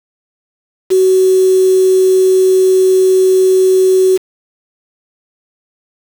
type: tone with quantisation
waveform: sine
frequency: 375.2 Hz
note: F#4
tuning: 24 cents sharp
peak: -6 dBFS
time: 0.9-4.18 s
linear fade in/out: 20 ms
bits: 4
effects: none